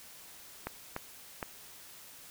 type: clicks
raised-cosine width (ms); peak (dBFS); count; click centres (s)
0.5; -20; 3; 0.67 / 0.964 / 1.428
effects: white hiss -52 dBFS RMS until 2.3 s